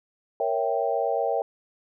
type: chord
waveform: sine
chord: A# diminished seventh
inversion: none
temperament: equal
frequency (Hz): 466.2 / 554.4 / 659.3 / 784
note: A#4 / C#5 / E5 / G5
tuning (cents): 0 / 0 / 0 / 0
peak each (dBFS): -28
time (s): 0.4-1.42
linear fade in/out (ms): 2
effects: none